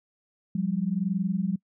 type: tone pair together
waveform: sine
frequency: 177.53 / 198.7 Hz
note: F3 / G3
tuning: +29 / +24 cents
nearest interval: major second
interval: 195 cents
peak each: -27 dBFS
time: 0.55-1.56 s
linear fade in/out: 5 ms
effects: noise-tail reverb RT60 0.1 s tail -25 dB re dry